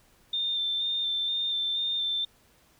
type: tone with vibrato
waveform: sine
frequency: 3590 Hz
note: A7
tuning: 34 cents sharp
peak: -26 dBFS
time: 0.33-2.25 s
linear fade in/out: 5 ms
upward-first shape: square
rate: 2.1 Hz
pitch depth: 16 cents each way
effects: pink hiss -62 dBFS RMS until 2.79 s